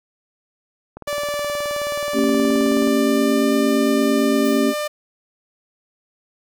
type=click train; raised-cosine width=1 ms; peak=-21 dBFS; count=37; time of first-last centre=0.97-2.875 s; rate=18.9 Hz
type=tone with pitch glide; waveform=sawtooth; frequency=583 to 598 Hz; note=D5 to D5; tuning=-13 to +31 cents; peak=-18 dBFS; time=1.07-4.88 s; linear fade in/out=10 ms; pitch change=+44 cents; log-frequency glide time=1.99-3.51 s
type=chord; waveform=sine; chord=G diminished; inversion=first; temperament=equal with one note detuned; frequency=228.4 / 277.2 / 392 Hz; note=Bb3 / Db4 / G4; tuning=-35 / 0 / 0 cents; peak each=-20 / -18 / -21 dBFS; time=2.13-4.74 s; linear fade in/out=50 ms
type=noise with exponential decay; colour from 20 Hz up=violet; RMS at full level=-34 dBFS; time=4.45-4.79 s; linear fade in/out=0 ms; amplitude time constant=72 ms
effects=none